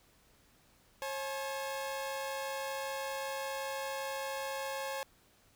sawtooth tone pair together, 541 / 854.1 Hz, C#5 / G#5, -42 / +48 cents, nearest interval minor sixth, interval 790 cents, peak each -34 / -37 dBFS, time 1.02-5.03 s, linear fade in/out 0 ms, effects pink hiss -66 dBFS RMS until 5.55 s

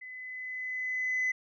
sine tone with level ramp, 2017 Hz, B6, 36 cents sharp, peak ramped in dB -42 to -24 dBFS, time 0.01-1.32 s, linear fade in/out 10 ms, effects tanh soft clip ceiling -24 dBFS

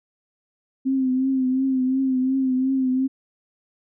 sine tone with vibrato, 261.6 Hz, C4, in tune, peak -18 dBFS, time 0.85-3.08 s, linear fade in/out 20 ms, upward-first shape triangle, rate 2.8 Hz, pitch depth 51 cents each way, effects none

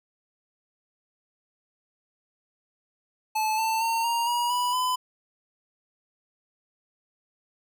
square tone with pitch steps, 868 / 889.8 / 912.2 / 935.1 / 958.7 / 982.8 / 1007.5 Hz, A5 / A5 / A#5 / A#5 / A#5 / B5 / B5, -24 / +19 / -38 / +5 / +48 / -9 / +34 cents, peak -24 dBFS, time 3.35-4.96 s, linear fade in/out 10 ms, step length 230 ms, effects none

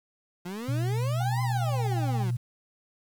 30% pulse exponential two-way sweep, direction up then down, 170.6 to 1046.5 to 170.6 Hz, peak -31 dBFS, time 0.45-2.31 s, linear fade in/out 10 ms, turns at 1.42 s
sine tone with pitch glide, 122.2 to 120.59 Hz, B2 to B2, -18 to -41 cents, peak -25 dBFS, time 0.68-2.37 s, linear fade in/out 10 ms, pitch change -23 cents, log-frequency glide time 1.33-1.89 s
sine tone with tremolo, 797 Hz, G5, 28 cents sharp, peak -30 dBFS, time 1.2-2.24 s, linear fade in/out 5 ms, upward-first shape triangle, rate 17 Hz, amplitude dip 90%
effects 9-bit

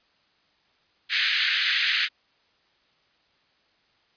pink band-pass noise, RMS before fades -24 dBFS, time 1.09-2.09 s, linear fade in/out 50 ms, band 1600 to 4500 Hz, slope 48 dB/octave, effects white hiss -65 dBFS RMS until 4.16 s + resampled to 11025 Hz

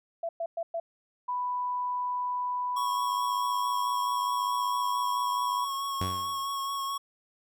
sine tone bursts, 670 Hz, E5, 28 cents sharp, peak -29 dBFS, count 4, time 0.23-0.8 s, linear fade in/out 5 ms, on 60 ms, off 110 ms
sine tone, 990 Hz, B5, 4 cents sharp, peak -28 dBFS, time 1.28-5.65 s, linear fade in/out 10 ms
square tone with vibrato, 1100 Hz, C#6, 14 cents flat, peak -31 dBFS, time 2.76-6.98 s, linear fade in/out 10 ms, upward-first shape sine, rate 4.6 Hz, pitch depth 18 cents each way
sawtooth tone with exponential decay, 92.5 Hz, F#2, in tune, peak -24 dBFS, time 6.01-6.47 s, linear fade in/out 0 ms, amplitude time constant 98 ms
effects none

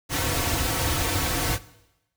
pink noise with comb filter, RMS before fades -25 dBFS, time 0.09-1.59 s, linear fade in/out 50 ms, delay 4.9 ms, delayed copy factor -1, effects noise-tail reverb RT60 0.9 s tail -18 dB re dry

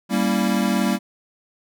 square chord, G diminished seventh, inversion none, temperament equal, 196 / 233.1 / 277.2 / 329.6 Hz, G3 / Bb3 / Db4 / Fb4, 0 / 0 / 0 / 0 cents, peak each -22 / -23 / -28 / -28 dBFS, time 0.09-0.99 s, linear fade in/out 50 ms, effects none

